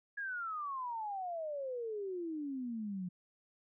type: exponential sweep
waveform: sine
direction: down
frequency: 1681 to 175.5 Hz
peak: -37 dBFS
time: 0.17-3.09 s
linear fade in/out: 10 ms
effects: none